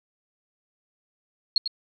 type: tone with echo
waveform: sine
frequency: 4296 Hz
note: C8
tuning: 45 cents sharp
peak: -16 dBFS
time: 1.56-1.58 s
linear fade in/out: 2 ms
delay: 97 ms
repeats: 1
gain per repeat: -9 dB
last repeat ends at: 1.677 s
effects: none